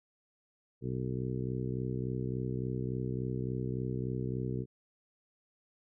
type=harmonic tone; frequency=63.5 Hz; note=B1; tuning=49 cents sharp; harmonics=1 / 2 / 3 / 4 / 5 / 6 / 7; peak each=-46 / -35 / -40 / -42 / -43 / -41 / -44 dBFS; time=0.81-4.66 s; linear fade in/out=50 ms; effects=none